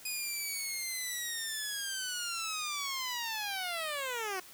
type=linear sweep; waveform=10% pulse; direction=down; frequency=2489 to 360.3 Hz; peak=-26 dBFS; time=0.05-4.4 s; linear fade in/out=5 ms; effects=white hiss -53 dBFS RMS until 4.53 s